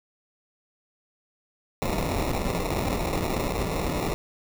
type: noise with sample-and-hold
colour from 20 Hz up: pink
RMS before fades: -27 dBFS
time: 1.82-4.14 s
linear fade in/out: 0 ms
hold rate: 1575 Hz
effects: none